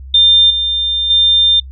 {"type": "tone with level steps", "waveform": "sine", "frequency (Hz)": 3600, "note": "A7", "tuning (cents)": 39, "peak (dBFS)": [-5, -13, -7], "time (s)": [0.14, 1.6], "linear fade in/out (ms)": 5, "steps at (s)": [0.5, 1.1], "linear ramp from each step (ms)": 5, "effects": ["noise-tail reverb RT60 0.1 s tail -26 dB re dry", "added 66 Hz sine -28 dBFS peak until 1.71 s"]}